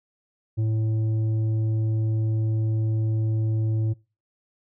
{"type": "tone with tanh clipping", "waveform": "sine", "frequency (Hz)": 110, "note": "A2", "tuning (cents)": 0, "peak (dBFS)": -22, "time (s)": [0.57, 3.94], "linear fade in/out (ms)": 20, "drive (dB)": 7, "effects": ["noise-tail reverb RT60 0.3 s tail -23 dB re dry"]}